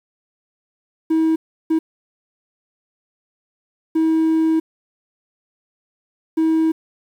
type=tone bursts at uneven times; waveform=triangle; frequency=320.9 Hz; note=E4; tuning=46 cents flat; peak=-11 dBFS; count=4; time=1.1-1.36 / 1.7-1.79 / 3.95-4.6 / 6.37-6.72 s; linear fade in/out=10 ms; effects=tanh soft clip ceiling -7 dBFS + 8-bit